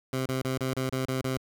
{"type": "tone bursts", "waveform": "15% pulse", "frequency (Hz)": 130.81, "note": "C3", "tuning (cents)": 0, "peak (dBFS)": -21, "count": 8, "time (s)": [0.13, 1.373], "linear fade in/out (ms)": 2, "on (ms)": 130, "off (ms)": 29, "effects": []}